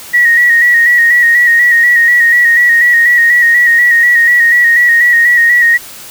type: tone with vibrato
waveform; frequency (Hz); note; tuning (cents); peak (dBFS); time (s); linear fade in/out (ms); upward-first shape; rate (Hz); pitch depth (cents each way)
sine; 1900; A#6; +33; -4; 0.13-5.78; 20; square; 4.1; 33
effects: white hiss -30 dBFS RMS until 6.1 s